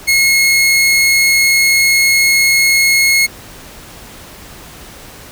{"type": "tone", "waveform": "sawtooth", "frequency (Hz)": 2167, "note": "C#7", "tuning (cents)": -40, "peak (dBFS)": -5, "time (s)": [0.07, 3.27], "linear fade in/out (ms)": 20, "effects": ["pink hiss -35 dBFS RMS until 5.31 s"]}